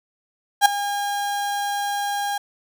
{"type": "tone with ADSR envelope", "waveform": "35% pulse", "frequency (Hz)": 811, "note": "G#5", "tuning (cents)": -41, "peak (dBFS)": -6, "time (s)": [0.61, 2.38], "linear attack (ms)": 46, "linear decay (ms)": 6, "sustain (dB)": -15, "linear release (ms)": 6, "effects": []}